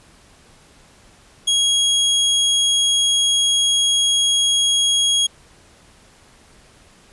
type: tone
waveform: sawtooth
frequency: 3300 Hz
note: G#7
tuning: 12 cents flat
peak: -11 dBFS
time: 1.47-5.27 s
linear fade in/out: 10 ms
effects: pink hiss -50 dBFS RMS until 7.12 s + resampled to 24000 Hz